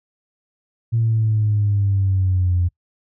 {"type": "exponential sweep", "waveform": "sine", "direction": "down", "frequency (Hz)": [115.8, 87.31], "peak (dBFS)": -14, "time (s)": [0.92, 2.69], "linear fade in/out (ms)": 20, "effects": ["noise-tail reverb RT60 0.1 s tail -24 dB re dry", "tanh soft clip ceiling -10 dBFS"]}